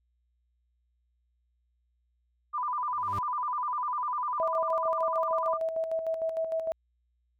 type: tone with vibrato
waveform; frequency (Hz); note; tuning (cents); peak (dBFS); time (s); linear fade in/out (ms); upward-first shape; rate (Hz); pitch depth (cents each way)
sine; 1092; C#6; -26; -28; 2.53-5.58; 20; square; 10; 160
type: tone with exponential growth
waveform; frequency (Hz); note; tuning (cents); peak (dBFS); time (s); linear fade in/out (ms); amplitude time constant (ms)
40% pulse; 99.2; G2; +21; -32; 2.89-3.19; 5; 64
type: tone with tremolo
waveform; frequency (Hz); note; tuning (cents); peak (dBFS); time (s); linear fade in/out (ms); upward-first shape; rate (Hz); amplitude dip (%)
sine; 649; E5; -27; -26; 4.4-6.72; 0; square; 6.6; 50
effects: added 60 Hz sine -70 dBFS peak until 7.39 s